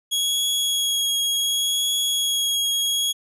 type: tone with vibrato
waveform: sawtooth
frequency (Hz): 3322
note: G#7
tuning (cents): 0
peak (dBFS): -17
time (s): 0.11-3.13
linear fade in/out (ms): 20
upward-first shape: triangle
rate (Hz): 0.68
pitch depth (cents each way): 15
effects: resampled to 32000 Hz